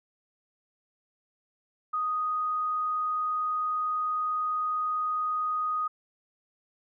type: tone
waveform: sine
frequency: 1244.5 Hz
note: D#6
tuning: in tune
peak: -26 dBFS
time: 1.93-5.88 s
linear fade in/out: 10 ms
effects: none